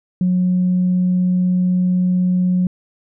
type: tone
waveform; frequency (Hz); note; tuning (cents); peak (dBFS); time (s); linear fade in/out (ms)
sine; 181.6; F#3; -32; -12; 0.21-2.67; 2
effects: tanh soft clip ceiling -9 dBFS